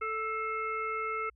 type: harmonic tone with a mistuned harmonic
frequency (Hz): 440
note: A4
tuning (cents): 0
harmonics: 1 / 3 / 5 / 6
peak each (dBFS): -38 / -33 / -38 / -47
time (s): 0.01-1.3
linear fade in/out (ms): 10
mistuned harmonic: 5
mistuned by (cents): -42
effects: added 60 Hz sine -62 dBFS peak until 1.35 s